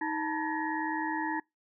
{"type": "tone cluster", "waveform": "sine", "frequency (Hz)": [315.2, 885, 964, 1702, 1878], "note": ["D#4", "A5", "B5", "G#6", "A#6"], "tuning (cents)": [23, 10, -42, 42, 12], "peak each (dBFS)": [-34, -34, -39, -38, -39], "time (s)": [0.01, 1.4], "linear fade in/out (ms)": 5, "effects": ["noise-tail reverb RT60 0.2 s tail -26 dB re dry"]}